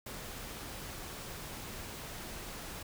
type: noise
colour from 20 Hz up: pink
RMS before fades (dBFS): -44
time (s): 0.06-2.83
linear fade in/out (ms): 5
effects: none